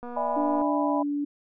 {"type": "click train", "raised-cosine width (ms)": 1, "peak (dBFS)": -26, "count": 143, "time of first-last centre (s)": [0.03, 0.617], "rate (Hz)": 242}
{"type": "chord", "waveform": "sine", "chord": "E dominant seventh", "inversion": "third", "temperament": "just", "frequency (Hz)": [593.3, 659.3, 824.1, 988.9], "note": ["D5", "E5", "G#5", "B5"], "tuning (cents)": [18, 0, -14, 2], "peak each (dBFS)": [-30, -31, -31, -29], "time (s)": [0.16, 1.03], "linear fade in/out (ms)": 10}
{"type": "tone with pitch glide", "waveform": "sine", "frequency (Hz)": [293.7, 289], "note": ["D4", "D4"], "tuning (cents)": [0, -28], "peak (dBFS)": -25, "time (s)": [0.36, 1.25], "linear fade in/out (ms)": 10, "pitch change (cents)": -28, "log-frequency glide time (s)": [0.71, 1.02]}
{"effects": []}